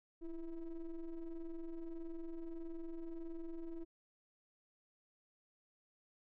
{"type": "ring-modulated tone", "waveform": "triangle", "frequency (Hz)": 161.2, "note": "E3", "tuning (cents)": -38, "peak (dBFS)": -37, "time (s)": [0.21, 3.85], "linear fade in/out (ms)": 20, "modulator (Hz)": 172, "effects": []}